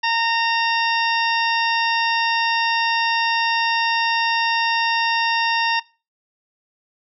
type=harmonic tone with a mistuned harmonic; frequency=920 Hz; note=A#5; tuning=23 cents flat; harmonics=1 / 2 / 3 / 4 / 5 / 6; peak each=-21 / -23 / -24 / -29 / -32 / -29 dBFS; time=0.03-5.8 s; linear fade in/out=10 ms; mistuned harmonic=5; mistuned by=+68 cents; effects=noise-tail reverb RT60 0.3 s tail -19 dB re dry